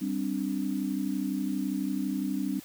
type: chord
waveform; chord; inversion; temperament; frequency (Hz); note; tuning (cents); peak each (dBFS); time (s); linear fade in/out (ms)
sine; G suspended fourth; none; equal; 196 / 261.6 / 293.7; G3 / C4 / D4; 0 / 0 / 0; -32; 0.01-2.6; 10
effects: white hiss -50 dBFS RMS until 2.64 s